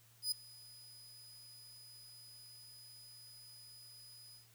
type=tone with ADSR envelope; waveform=sawtooth; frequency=4978 Hz; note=D#8; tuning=in tune; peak=-29 dBFS; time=0.22-4.48 s; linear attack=97 ms; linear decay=7 ms; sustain=-23 dB; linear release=140 ms; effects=added 115 Hz sine -67 dBFS peak until 4.54 s + white hiss -67 dBFS RMS until 4.54 s